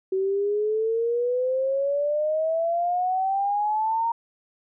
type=exponential sweep; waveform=sine; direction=up; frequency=376.8 to 932.3 Hz; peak=-21 dBFS; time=0.12-4.12 s; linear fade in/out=5 ms; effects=none